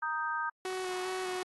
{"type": "chord", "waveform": "sine", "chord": "Eb major", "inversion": "second", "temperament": "equal", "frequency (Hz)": [932.3, 1244.5, 1568], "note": ["Bb5", "Eb6", "G6"], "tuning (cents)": [0, 0, 0], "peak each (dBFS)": [-36, -35, -35], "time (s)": [0.02, 0.5], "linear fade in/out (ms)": 10}
{"type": "tone with vibrato", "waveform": "sawtooth", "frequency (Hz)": 370, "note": "F#4", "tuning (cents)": 0, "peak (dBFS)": -30, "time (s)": [0.65, 1.43], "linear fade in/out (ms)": 2, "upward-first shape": "square", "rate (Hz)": 2.5, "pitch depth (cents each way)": 14}
{"effects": ["AAC 32 kbps"]}